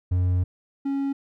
triangle tone pair in turn, 90.4 / 276.1 Hz, F#2 / C#4, -40 / -7 cents, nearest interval octave + perfect fifth, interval 1933 cents, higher second, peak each -17 / -21 dBFS, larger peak first, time 0.11-0.44 / 0.85-1.13 s, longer first, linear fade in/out 10 ms, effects none

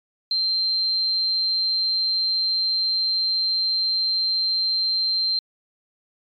sine tone, 4143 Hz, C8, 18 cents flat, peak -19 dBFS, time 0.31-5.39 s, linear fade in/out 2 ms, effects MP3 96 kbps

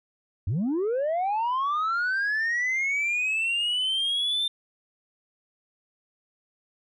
sine linear sweep, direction up, 79.3 to 3600 Hz, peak -21 dBFS, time 0.47-4.48 s, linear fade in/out 5 ms, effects tanh soft clip ceiling -22 dBFS

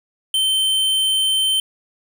square tone, 3099 Hz, G7, 21 cents flat, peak -16 dBFS, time 0.34-1.6 s, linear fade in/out 2 ms, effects none

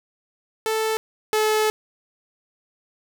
sawtooth tone pair in turn, 439.9 / 431.1 Hz, A4 / A4, 0 / -35 cents, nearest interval unison, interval 35 cents, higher first, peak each -17 / -14 dBFS, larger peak second, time 0.66-0.97 / 1.33-1.7 s, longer second, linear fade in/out 0 ms, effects none

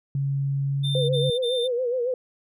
sine tone with pitch glide, 138.59 to 140.12 Hz, C#3 to C#3, 0 to +19 cents, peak -22 dBFS, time 0.15-1.3 s, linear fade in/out 2 ms, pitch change +19 cents, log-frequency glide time 0.63-1.05 s
triangle tone bursts, 3589 Hz, A7, 34 cents sharp, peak -26 dBFS, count 3, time 0.83-1.68 s, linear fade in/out 20 ms, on 260 ms, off 35 ms
sine tone with vibrato, 494.2 Hz, B4, 1 cent sharp, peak -22 dBFS, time 0.95-2.14 s, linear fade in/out 2 ms, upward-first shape sine, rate 7.2 Hz, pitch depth 86 cents each way
effects none

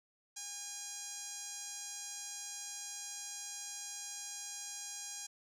sawtooth tone with band-pass filter, 814 Hz, G#5, 35 cents flat, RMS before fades -45 dBFS, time 0.36-5.27 s, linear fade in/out 10 ms, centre 6800 Hz, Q 3.3, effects none

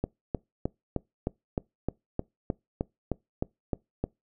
click train, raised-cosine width 2 ms, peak -14 dBFS, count 14, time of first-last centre 0.04-4.04 s, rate 3.25 Hz, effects noise-tail reverb RT60 0.2 s tail -24 dB re dry

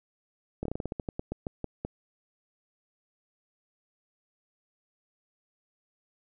slowing click train, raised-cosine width 2 ms, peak -19 dBFS, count 15, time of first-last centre 0.63-1.85 s, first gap 24 ms, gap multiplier 1.18, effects none

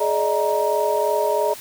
sine tone cluster, 421.4 / 586 / 629 / 939 Hz, G#4 / D5 / D#5 / A#5, +25 / -4 / +19 / +12 cents, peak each -23 dBFS, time 0-1.54 s, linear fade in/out 10 ms, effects white hiss -38 dBFS RMS until 1.6 s

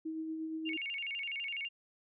sine tone with tremolo, 318.6 Hz, D#4, 41 cents sharp, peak -35 dBFS, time 0.05-0.77 s, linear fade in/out 10 ms, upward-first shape sine, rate 8.5 Hz, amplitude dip 30%
sine tone with vibrato, 2489 Hz, D#7, in tune, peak -36 dBFS, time 0.65-1.69 s, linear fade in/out 20 ms, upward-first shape square, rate 12 Hz, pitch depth 200 cents each way
effects none

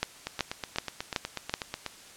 two click trains, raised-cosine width 0.2 ms, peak -15 / -9 dBFS, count 14 / 5, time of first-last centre 0.27-1.863 / 0.03-1.539 s, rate 8.16 / 2.65 Hz, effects white hiss -50 dBFS RMS until 2.16 s + low-pass 9000 Hz 12 dB/octave

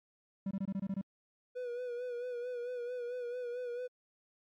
triangle tone bursts, 194.7 Hz, G3, 12 cents flat, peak -31 dBFS, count 8, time 0.46-1.014 s, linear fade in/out 5 ms, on 50 ms, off 22 ms
triangle tone with vibrato, 489.1 Hz, B4, 17 cents flat, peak -35 dBFS, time 1.55-3.88 s, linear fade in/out 20 ms, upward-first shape sine, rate 4.5 Hz, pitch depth 46 cents each way
effects AAC 64 kbps

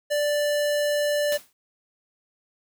square tone, 587.3 Hz, D5, in tune, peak -22 dBFS, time 0.1-1.38 s, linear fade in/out 20 ms
white noise with exponential decay, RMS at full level -31 dBFS, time 1.32-1.53 s, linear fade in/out 1 ms, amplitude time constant 44 ms
effects none

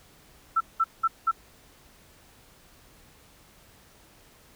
sine tone bursts, 1332 Hz, E6, 18 cents sharp, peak -19 dBFS, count 4, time 0.56-1.314 s, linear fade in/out 10 ms, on 46 ms, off 190 ms, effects pink hiss -56 dBFS RMS until 4.55 s

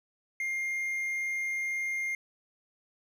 triangle tone, 2117 Hz, C7, 20 cents sharp, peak -28 dBFS, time 0.4-2.15 s, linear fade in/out 2 ms, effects none

